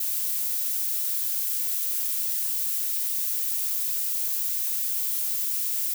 violet noise, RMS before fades -27 dBFS, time 0-5.94 s, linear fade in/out 5 ms, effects none

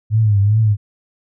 sine tone with vibrato, 105.1 Hz, G#2, 21 cents sharp, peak -10 dBFS, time 0.1-0.77 s, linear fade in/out 50 ms, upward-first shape triangle, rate 2.5 Hz, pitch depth 120 cents each way, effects none

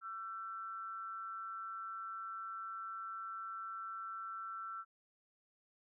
sine tone with amplitude modulation, 1340 Hz, E6, 28 cents sharp, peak -39 dBFS, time 0.01-4.85 s, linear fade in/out 50 ms, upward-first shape sine, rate 196 Hz, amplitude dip 60%, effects none

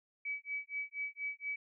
sine tone with tremolo, 2285 Hz, D7, 48 cents flat, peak -34 dBFS, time 0.25-1.56 s, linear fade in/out 5 ms, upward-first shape sine, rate 4.2 Hz, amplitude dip 100%, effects none

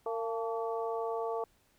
harmonic tone with a mistuned harmonic, 228.3 Hz, A#3, 36 cents flat, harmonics 2 / 3 / 4 / 5, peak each -34 / -38 / -40 / -42 dBFS, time 0.06-1.44 s, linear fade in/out 2 ms, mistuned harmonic 4, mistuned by -61 cents, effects pink hiss -69 dBFS RMS until 1.78 s

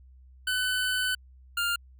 25% pulse tone pair in turn, 1505 / 1401.6 Hz, F#6 / F6, +29 / +6 cents, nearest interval minor second, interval 123 cents, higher first, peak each -22 dBFS, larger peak neither, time 0.47-1.15 / 1.57-1.76 s, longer first, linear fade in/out 5 ms, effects added 64 Hz sine -50 dBFS peak until 1.99 s

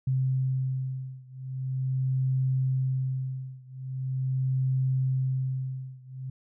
sine beating tone pair, 130.81 / 131.23 Hz, C3 / C3, 0 / +6 cents, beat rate 0.42 Hz, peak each -28 / -29 dBFS, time 0.07-6.3 s, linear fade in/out 5 ms, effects none

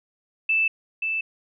sine tone with echo, 2640 Hz, E7, 2 cents sharp, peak -18 dBFS, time 0.49-0.68 s, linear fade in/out 5 ms, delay 530 ms, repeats 1, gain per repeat -5 dB, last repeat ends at 1.21 s, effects none

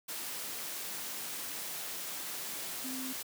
sine tone in noise, 260 Hz, C4, 11 cents flat, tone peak -39 dBFS, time 2.84-3.13 s, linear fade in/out 10 ms, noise white, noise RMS -40 dBFS, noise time 0.08-3.23 s, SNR -2 dB, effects high-pass 150 Hz 12 dB/octave

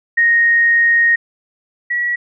sine tone pair in turn, 1864.7 / 1929.3 Hz, A#6 / B6, 0 / -41 cents, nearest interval minor second, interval 59 cents, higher second, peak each -9 / -15 dBFS, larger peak first, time 0.17-1.16 / 1.9-2.16 s, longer first, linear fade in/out 10 ms, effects none

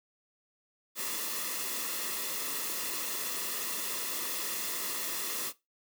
white noise with comb filter, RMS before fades -35 dBFS, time 0.95-5.53 s, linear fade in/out 50 ms, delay 1.3 ms, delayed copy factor -0.55, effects noise-tail reverb RT60 0.2 s tail -17 dB re dry + high-pass 200 Hz 12 dB/octave

